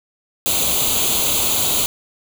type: noise with comb filter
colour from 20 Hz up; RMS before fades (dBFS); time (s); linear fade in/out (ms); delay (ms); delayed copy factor
white; -18; 0.46-1.86; 0; 0.28; +0.8
effects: none